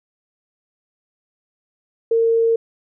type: tone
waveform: sine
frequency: 457 Hz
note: A#4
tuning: 34 cents flat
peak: -13 dBFS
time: 2.11-2.56 s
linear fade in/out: 5 ms
effects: none